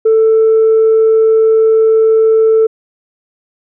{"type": "tone", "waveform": "sine", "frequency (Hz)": 443.2, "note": "A4", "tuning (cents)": 13, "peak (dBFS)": -4, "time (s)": [0.05, 2.67], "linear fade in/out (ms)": 10, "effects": ["tanh soft clip ceiling -3 dBFS"]}